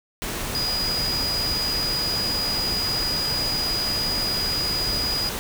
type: tone in noise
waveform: sine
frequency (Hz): 4916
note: D#8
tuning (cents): -22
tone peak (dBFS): -23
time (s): 0.55-5.29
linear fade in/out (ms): 0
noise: pink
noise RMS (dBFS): -29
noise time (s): 0.22-5.39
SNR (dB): +3
effects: none